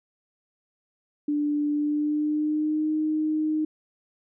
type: tone with pitch glide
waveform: sine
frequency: 294.4 to 309.2 Hz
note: D4 to D#4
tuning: +4 to -11 cents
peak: -22 dBFS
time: 1.28-3.65 s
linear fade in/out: 5 ms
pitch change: +85 cents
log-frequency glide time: 1.72-2.92 s
effects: none